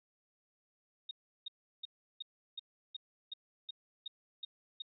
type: tone bursts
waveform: sine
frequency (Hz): 3716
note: A#7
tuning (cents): -6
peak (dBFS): -39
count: 11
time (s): 1.09-4.821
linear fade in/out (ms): 5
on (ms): 21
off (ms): 350
effects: none